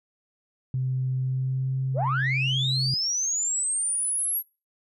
sine tone with pitch glide, 129.6 to 132.17 Hz, C3 to C3, -16 to +18 cents, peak -23 dBFS, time 0.74-2.94 s, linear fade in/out 2 ms, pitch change +34 cents, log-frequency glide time 1.17-1.79 s
sine linear sweep, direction up, 424.3 to 11650 Hz, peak -23 dBFS, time 1.94-4.43 s, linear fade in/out 50 ms
effects noise-tail reverb RT60 0.3 s tail -24 dB re dry + tanh soft clip ceiling -17 dBFS

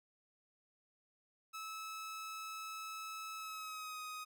sawtooth tone with pitch glide, 1300 to 1253.5 Hz, E6 to D#6, -24 to +12 cents, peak -40 dBFS, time 1.53-4.25 s, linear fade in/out 20 ms, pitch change -64 cents, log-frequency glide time 3.36-4 s, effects none

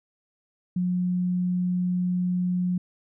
sine tone, 180 Hz, F#3, 47 cents flat, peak -22 dBFS, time 0.76-2.78 s, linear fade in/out 5 ms, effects none

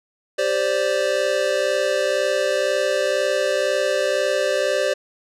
square chord, G suspended fourth, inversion none, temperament equal with one note detuned, 392 / 523.3 / 585.3 Hz, G4 / C5 / D5, 0 / 0 / -6 cents, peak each -27 / -23 / -22 dBFS, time 0.38-4.94 s, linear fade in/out 10 ms, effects low-pass 8000 Hz 12 dB/octave

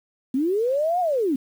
sine linear two-way sweep, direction up then down, 246.5 to 740 to 246.5 Hz, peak -19 dBFS, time 0.34-1.36 s, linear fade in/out 5 ms, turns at 1 s, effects 8-bit

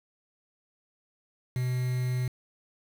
triangle tone with quantisation, 125.9 Hz, B2, 34 cents sharp, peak -24 dBFS, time 1.56-2.28 s, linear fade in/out 2 ms, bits 7, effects none

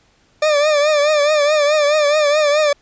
40% pulse tone with vibrato, 596 Hz, D5, 25 cents sharp, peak -11 dBFS, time 0.42-2.73 s, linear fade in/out 5 ms, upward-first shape triangle, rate 4.7 Hz, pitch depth 83 cents each way, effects pink hiss -56 dBFS RMS until 2.81 s + resampled to 16000 Hz

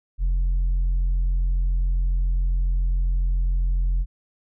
sine tone with tanh clipping, 43.65 Hz, F1, in tune, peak -19 dBFS, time 0.18-4.06 s, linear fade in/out 50 ms, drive 2 dB, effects none

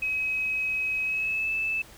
sine tone with pitch glide, 2545 to 2626 Hz, D#7 to E7, +39 to -7 cents, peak -25 dBFS, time 0.02-1.82 s, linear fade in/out 5 ms, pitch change +54 cents, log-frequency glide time 1.02-1.52 s, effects added 50 Hz sine -54 dBFS peak until 1.97 s + pink hiss -50 dBFS RMS until 1.97 s

